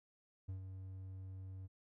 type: tone with ADSR envelope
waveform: triangle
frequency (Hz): 94.6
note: F#2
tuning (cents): +39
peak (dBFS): -38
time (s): 0.48-1.68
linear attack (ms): 13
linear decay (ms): 110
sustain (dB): -6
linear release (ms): 27
effects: none